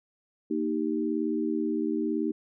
sine chord, Eb major, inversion second, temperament equal, 233.1 / 311.1 / 392 Hz, Bb3 / Eb4 / G4, 0 / 0 / 0 cents, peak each -31 / -28 / -32 dBFS, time 0.5-2.32 s, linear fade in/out 10 ms, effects none

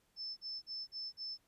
sine tone bursts, 5274 Hz, E8, in tune, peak -40 dBFS, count 5, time 0.16-1.378 s, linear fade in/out 50 ms, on 210 ms, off 42 ms, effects pink hiss -75 dBFS RMS until 1.47 s + resampled to 32000 Hz

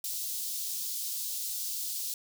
white high-pass noise, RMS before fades -35 dBFS, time 0.04-2.14 s, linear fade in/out 2 ms, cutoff 3900 Hz, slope 24 dB/octave, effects none

